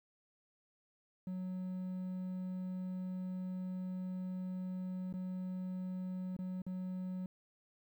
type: tone with dropouts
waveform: triangle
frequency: 184.4 Hz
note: F#3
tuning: 6 cents flat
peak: -36 dBFS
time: 1.27-7.26 s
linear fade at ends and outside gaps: 2 ms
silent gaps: 5.127-5.138 / 6.366-6.389 / 6.619-6.665 s
effects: 12-bit